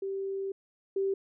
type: tone pair in turn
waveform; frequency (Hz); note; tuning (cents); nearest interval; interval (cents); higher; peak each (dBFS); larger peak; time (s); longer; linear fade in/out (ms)
sine; 389.6 / 389.6; G4 / G4; -11 / -11; unison; 0; neither; -31 / -26; second; 0.02-0.52 / 0.96-1.14; first; 5
effects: none